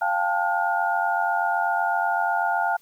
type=tone cluster; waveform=sine; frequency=695 / 788 / 876 / 1431 Hz; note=F5 / G5 / A5 / F6; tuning=-9 / +9 / -8 / +42 cents; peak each=-26 dBFS; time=0.01-2.77 s; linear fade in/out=10 ms; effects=white hiss -59 dBFS RMS until 2.81 s